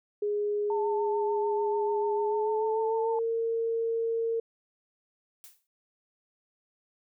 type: tone with pitch glide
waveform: sine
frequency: 414.2 to 456.9 Hz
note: G#4 to A#4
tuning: -5 to -35 cents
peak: -26 dBFS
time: 0.22-4.4 s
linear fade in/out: 5 ms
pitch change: +170 cents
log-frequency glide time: 2.19-3.13 s
type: tone with vibrato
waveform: sine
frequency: 890 Hz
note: A5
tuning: 20 cents sharp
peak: -31 dBFS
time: 0.7-3.19 s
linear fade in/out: 2 ms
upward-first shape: triangle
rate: 6.8 Hz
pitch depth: 43 cents each way
type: noise with exponential decay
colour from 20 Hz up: blue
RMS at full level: -45 dBFS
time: 5.44-5.67 s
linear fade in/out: 0 ms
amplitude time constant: 48 ms
effects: none